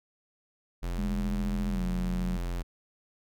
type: tone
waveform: square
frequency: 43.65 Hz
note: F1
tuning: in tune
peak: -31 dBFS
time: 0.82-2.63 s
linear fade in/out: 20 ms
type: tone with pitch glide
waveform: sine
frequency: 203.9 to 183.76 Hz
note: G#3 to F#3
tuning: -32 to -12 cents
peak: -30 dBFS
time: 0.98-2.37 s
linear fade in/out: 10 ms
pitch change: -180 cents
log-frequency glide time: 1.7-1.82 s
effects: none